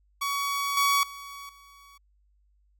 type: tone with level steps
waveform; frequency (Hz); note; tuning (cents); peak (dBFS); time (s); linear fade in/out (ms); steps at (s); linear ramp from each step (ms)
sawtooth; 1127; C#6; +28; -23 / -17 / -36 / -47; 0.21-1.98; 10; 0.77 / 1.03 / 1.49; 2
effects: added 50 Hz sine -62 dBFS peak until 2.79 s